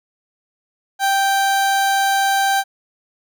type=tone; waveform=30% pulse; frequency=784 Hz; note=G5; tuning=in tune; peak=-12 dBFS; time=0.99-2.64 s; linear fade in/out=50 ms; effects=none